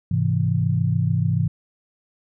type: chord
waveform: sine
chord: Ab augmented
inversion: none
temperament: equal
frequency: 103.83 / 130.81 / 164.81 Hz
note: Ab2 / C3 / E3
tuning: 0 / 0 / 0 cents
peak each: -22 dBFS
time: 0.11-1.48 s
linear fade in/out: 5 ms
effects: none